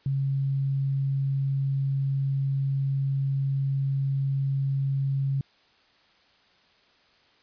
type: tone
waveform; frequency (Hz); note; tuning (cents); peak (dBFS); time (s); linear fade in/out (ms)
sine; 136.9; C#3; -21; -23; 0.06-5.41; 2
effects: white hiss -61 dBFS RMS until 7.42 s + resampled to 11025 Hz